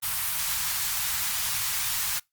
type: band-stop noise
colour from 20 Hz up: white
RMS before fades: -28 dBFS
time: 0.02-2.2 s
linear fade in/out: 20 ms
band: 150 to 850 Hz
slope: 24 dB/octave
effects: noise-tail reverb RT60 0.2 s tail -25 dB re dry + Opus 32 kbps